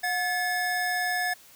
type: tone pair together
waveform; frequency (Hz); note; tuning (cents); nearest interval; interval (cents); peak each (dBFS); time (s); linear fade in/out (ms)
square; 724 / 1723.7; F#5 / A6; -38 / -36; octave + minor third; 1502; -30 / -28; 0.03-1.34; 10
effects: white hiss -53 dBFS RMS until 1.55 s